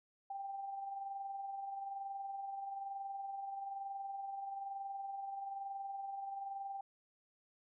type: tone with amplitude modulation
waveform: sine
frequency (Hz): 788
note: G5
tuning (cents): +9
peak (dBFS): -39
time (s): 0.3-6.81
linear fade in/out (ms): 5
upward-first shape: sine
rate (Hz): 21.1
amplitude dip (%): 40
effects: none